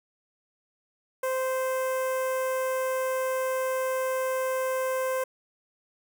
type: tone with notch filter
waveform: sawtooth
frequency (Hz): 520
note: C5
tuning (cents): -11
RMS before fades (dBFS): -28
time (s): 1.23-5.24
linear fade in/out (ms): 5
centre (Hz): 4100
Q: 0.51
effects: none